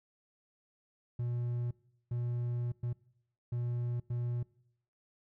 triangle tone bursts at uneven times, 120.6 Hz, B2, 41 cents flat, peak -30 dBFS, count 5, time 1.19-1.71 / 2.11-2.72 / 2.83-2.93 / 3.52-4 / 4.1-4.43 s, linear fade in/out 5 ms, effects noise-tail reverb RT60 0.8 s tail -23 dB re dry

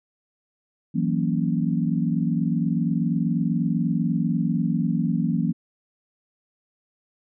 sine chord, F# dominant seventh, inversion third, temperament equal, 164.81 / 185 / 233.1 / 277.2 Hz, E3 / F#3 / A#3 / C#4, 0 / 0 / 0 / 0 cents, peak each -24 / -26 / -25 / -29 dBFS, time 0.94-5.53 s, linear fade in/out 20 ms, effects none

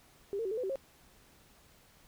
sine tone with pitch steps, 399.6 / 455.9 / 380.3 / 438.9 / 502 / 383.6 / 540 Hz, G4 / A#4 / F#4 / A4 / B4 / G4 / C#5, +33 / -39 / +48 / -4 / +28 / -37 / -45 cents, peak -32 dBFS, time 0.33-0.757 s, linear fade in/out 0 ms, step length 61 ms, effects pink hiss -62 dBFS RMS until 2.07 s

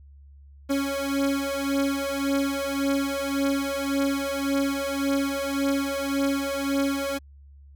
30% pulse beating tone pair, 276 / 277.8 Hz, C#4 / C#4, -7 / +4 cents, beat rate 1.8 Hz, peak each -24 dBFS, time 0.69-7.19 s, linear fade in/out 20 ms, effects added 70 Hz sine -46 dBFS peak until 7.75 s

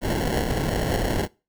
pink noise with sample-and-hold, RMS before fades -24 dBFS, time 0.01-1.28 s, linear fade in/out 50 ms, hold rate 1225 Hz, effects noise-tail reverb RT60 0.3 s tail -23 dB re dry

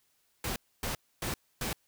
pink noise bursts, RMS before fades -34 dBFS, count 4, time 0.44-1.73 s, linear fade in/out 2 ms, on 120 ms, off 270 ms, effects white hiss -72 dBFS RMS until 1.87 s

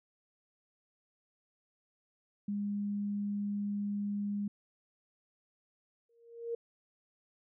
sine tone, 203.9 Hz, G#3, 32 cents flat, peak -32 dBFS, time 2.48-4.48 s, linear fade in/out 5 ms
sine tone with exponential growth, 466.2 Hz, A#4, in tune, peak -31 dBFS, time 6.09-6.55 s, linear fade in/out 5 ms, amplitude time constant 100 ms
effects none

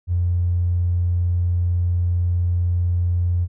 triangle tone with tanh clipping, 87.8 Hz, F2, 10 cents sharp, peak -16 dBFS, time 0.07-3.48 s, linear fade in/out 50 ms, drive 2 dB, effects none

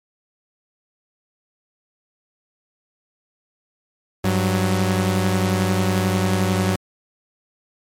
sawtooth tone pair together, 98.11 / 185 Hz, G2 / F#3, +2 / 0 cents, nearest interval major seventh, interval 1098 cents, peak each -16 dBFS, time 4.24-6.76 s, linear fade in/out 5 ms, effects MP3 64 kbps

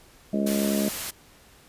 harmonic tone, 69.3 Hz, C#2, in tune, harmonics 3 / 4 / 5 / 6 / 7 / 8 / 9, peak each -24 / -31 / -32 / -36 / -39 / -38 / -31 dBFS, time 0.33-0.89 s, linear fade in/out 5 ms
white noise, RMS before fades -32 dBFS, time 0.46-1.11 s, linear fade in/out 10 ms
effects pink hiss -54 dBFS RMS until 1.68 s + resampled to 32000 Hz

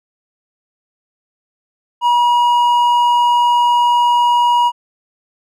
sine tone with hard clipping, 962 Hz, B5, 46 cents flat, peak -11 dBFS, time 2.01-4.72 s, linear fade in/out 50 ms, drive 5 dB, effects none

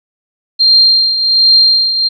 sine tone with tremolo, 4186 Hz, C8, in tune, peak -3 dBFS, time 0.59-2.09 s, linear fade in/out 20 ms, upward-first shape triangle, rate 1.3 Hz, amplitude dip 65%, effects none

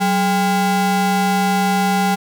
square ring-modulated tone, 305 Hz, D#4, 34 cents flat, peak -12 dBFS, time 0-2.16 s, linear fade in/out 20 ms, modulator 493 Hz, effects none

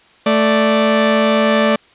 sawtooth tone pair together, 220 / 587.3 Hz, A3 / D5, 0 / 0 cents, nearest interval octave + perfect fourth, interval 1700 cents, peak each -10 dBFS, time 0.26-1.76 s, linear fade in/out 5 ms, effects white hiss -49 dBFS RMS until 1.94 s + resampled to 8000 Hz

